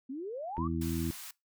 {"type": "exponential sweep", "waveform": "sine", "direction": "up", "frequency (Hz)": [250, 1205], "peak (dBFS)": -36, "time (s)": [0.09, 0.68], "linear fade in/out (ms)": 10}
{"type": "click", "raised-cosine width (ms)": 0.5, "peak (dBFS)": -36, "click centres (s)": 0.569}
{"type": "harmonic tone", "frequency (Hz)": 82.41, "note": "E2", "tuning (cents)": 0, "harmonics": [1, 2, 3, 4], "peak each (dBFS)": [-36, -36, -36, -36], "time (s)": [0.58, 1.11], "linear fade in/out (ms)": 0}
{"type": "high-pass noise", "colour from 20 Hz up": "white", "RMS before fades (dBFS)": -45, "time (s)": [0.81, 1.31], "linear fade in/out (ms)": 5, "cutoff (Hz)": 850, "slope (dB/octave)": 24}
{"effects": ["noise-tail reverb RT60 0.2 s tail -22 dB re dry"]}